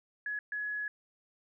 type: tone bursts at uneven times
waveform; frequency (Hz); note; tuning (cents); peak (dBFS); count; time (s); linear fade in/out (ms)
sine; 1688; G#6; +28; -33; 2; 0.26-0.39 / 0.52-0.88; 2
effects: none